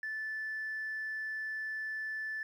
sine tone, 1750 Hz, A6, 10 cents flat, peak -34 dBFS, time 0.03-2.43 s, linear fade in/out 2 ms, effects tanh soft clip ceiling -32 dBFS + 11-bit

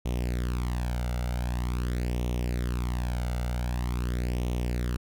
sawtooth tone with flanger, 60.8 Hz, B1, 26 cents flat, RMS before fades -29 dBFS, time 0.05-4.97 s, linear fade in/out 10 ms, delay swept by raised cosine 0.32 to 1.42 ms, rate 0.45 Hz, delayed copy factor +0.7, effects none

